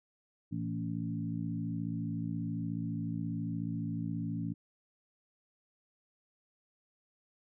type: harmonic tone with a mistuned harmonic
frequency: 56.6 Hz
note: A1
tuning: 50 cents sharp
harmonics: 2 / 3 / 4 / 5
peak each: -39 / -37 / -40 / -40 dBFS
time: 0.51-4.54 s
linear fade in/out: 20 ms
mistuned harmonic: 3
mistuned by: -23 cents
effects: none